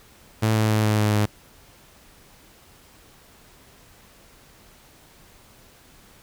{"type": "tone with pitch steps", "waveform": "sawtooth", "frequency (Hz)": [110, 108.99, 107.99, 106.99, 106.01, 105.03], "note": ["A2", "A2", "A2", "A2", "G#2", "G#2"], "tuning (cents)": [0, -16, -32, -48, 36, 20], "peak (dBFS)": -14, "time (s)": [0.42, 1.26], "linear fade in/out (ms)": 10, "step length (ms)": 140, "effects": ["pink hiss -52 dBFS RMS until 6.22 s"]}